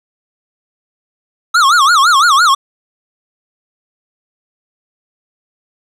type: tone with vibrato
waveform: square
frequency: 1244.5 Hz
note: D#6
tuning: in tune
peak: -7 dBFS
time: 1.54-2.55 s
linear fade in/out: 10 ms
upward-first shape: sine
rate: 5.9 Hz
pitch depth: 260 cents each way
effects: low-pass 8000 Hz 12 dB/octave + 7-bit